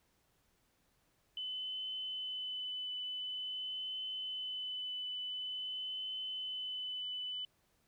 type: tone with vibrato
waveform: sine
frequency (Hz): 3016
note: F#7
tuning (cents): +32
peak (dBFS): -38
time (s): 1.37-7.45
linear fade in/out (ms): 2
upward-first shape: triangle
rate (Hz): 0.47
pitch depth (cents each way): 13
effects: pink hiss -75 dBFS RMS until 7.87 s